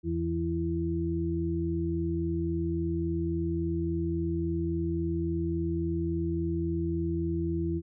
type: harmonic tone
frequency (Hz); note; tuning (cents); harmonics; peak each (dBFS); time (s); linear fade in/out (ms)
83.6; E2; +25; 1 / 2 / 4; -32 / -33 / -30; 0.03-7.82; 50
effects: none